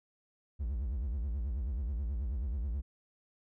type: tone with vibrato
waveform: triangle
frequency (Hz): 63.1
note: B1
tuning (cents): +38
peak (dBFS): -30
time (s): 0.59-2.82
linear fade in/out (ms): 20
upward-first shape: sine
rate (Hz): 9.3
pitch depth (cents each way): 280
effects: none